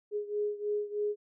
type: beating tone pair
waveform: sine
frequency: 415.1 / 418.3 Hz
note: G#4 / G#4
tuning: -1 / +12 cents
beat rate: 3.2 Hz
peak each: -32 / -35 dBFS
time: 0.11-1.16 s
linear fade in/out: 50 ms
effects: none